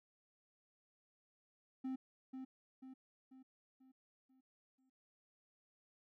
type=tone with echo; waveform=triangle; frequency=261.6 Hz; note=C4; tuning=in tune; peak=-37 dBFS; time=1.84-1.96 s; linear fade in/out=10 ms; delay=490 ms; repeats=6; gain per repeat=-6 dB; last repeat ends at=4.9 s; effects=none